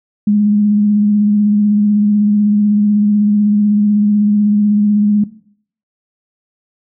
sine tone with vibrato, 207.7 Hz, G#3, in tune, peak -8 dBFS, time 0.27-5.24 s, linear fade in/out 5 ms, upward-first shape sine, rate 16 Hz, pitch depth 22 cents each way, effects noise-tail reverb RT60 0.6 s tail -17 dB re dry

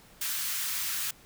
white high-pass noise, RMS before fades -32 dBFS, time 0.21-1.11 s, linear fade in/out 5 ms, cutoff 1200 Hz, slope 24 dB/octave, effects pink hiss -56 dBFS RMS until 1.25 s

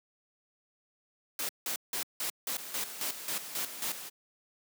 white noise bursts, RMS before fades -34 dBFS, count 10, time 1.39-3.92 s, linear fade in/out 2 ms, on 100 ms, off 170 ms
white noise, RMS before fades -43 dBFS, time 2.57-4.1 s, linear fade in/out 20 ms
effects high-pass 200 Hz 12 dB/octave

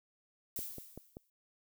violet noise with exponential decay, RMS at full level -38 dBFS, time 0.56-1.3 s, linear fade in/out 2 ms, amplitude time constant 160 ms
click train, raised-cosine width 2 ms, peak -32 dBFS, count 4, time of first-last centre 0.59-1.169 s, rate 5.18 Hz
effects none

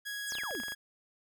sawtooth tone, 1661.2 Hz, G#6, in tune, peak -33 dBFS, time 0.05-0.75 s, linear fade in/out 20 ms
sine exponential sweep, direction down, 10320 to 196 Hz, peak -38 dBFS, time 0.26-0.62 s, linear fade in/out 20 ms
clicks, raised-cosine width 0.5 ms, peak -30 dBFS, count 10, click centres 0.322 / 0.353 / 0.385 / 0.435 / 0.509 / 0.551 / 0.601 / 0.635 / 0.683 / 0.721 s
effects none

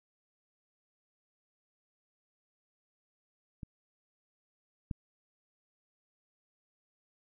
clicks, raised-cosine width 5 ms, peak -29 / -22 dBFS, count 2, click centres 3.632 / 4.912 s, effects none

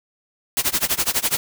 white noise with tremolo, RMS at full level -18 dBFS, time 0.57-1.37 s, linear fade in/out 0 ms, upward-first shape sine, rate 12 Hz, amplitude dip 95%, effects none

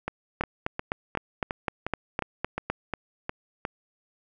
two click trains, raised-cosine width 0.5 ms, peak -14 / -11 dBFS, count 11 / 10, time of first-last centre 0.08-3.651 / 0.41-2.7 s, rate 2.8 / 3.93 Hz, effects none

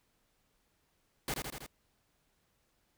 pink noise with echo, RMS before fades -35 dBFS, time 1.28-1.34 s, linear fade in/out 2 ms, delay 81 ms, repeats 4, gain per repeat -3 dB, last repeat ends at 1.664 s, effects pink hiss -75 dBFS RMS until 2.97 s

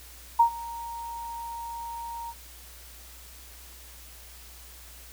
sine tone with ADSR envelope, 932.3 Hz, A#5, in tune, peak -13 dBFS, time 0.39-2.34 s, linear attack 10 ms, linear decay 94 ms, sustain -21 dB, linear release 48 ms, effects added 60 Hz sine -49 dBFS peak until 5.12 s + white hiss -49 dBFS RMS until 5.12 s

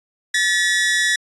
sawtooth tone pair together, 1739.3 / 1922 Hz, A6 / B6, -20 / -48 cents, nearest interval major second, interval 172 cents, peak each -15 dBFS, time 0.34-1.16 s, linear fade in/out 5 ms, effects resampled to 22050 Hz

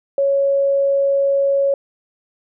sine tone, 554.4 Hz, C#5, in tune, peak -13 dBFS, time 0.18-1.74 s, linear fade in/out 2 ms, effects none

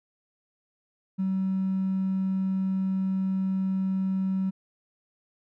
triangle tone with hard clipping, 190.3 Hz, F#3, 49 cents sharp, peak -24 dBFS, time 1.18-4.51 s, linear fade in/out 20 ms, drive 3 dB, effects none

